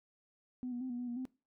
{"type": "tone with pitch steps", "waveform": "sine", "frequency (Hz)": [251.2, 242.6, 258.6, 242.1, 246.3, 239.1, 257.8], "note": ["B3", "B3", "C4", "B3", "B3", "A#3", "C4"], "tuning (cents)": [30, -31, -20, -34, -5, 44, -26], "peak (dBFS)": -36, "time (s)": [0.63, 1.253], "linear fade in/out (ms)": 0, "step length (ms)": 89, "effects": ["noise-tail reverb RT60 0.3 s tail -21 dB re dry", "tanh soft clip ceiling -32 dBFS"]}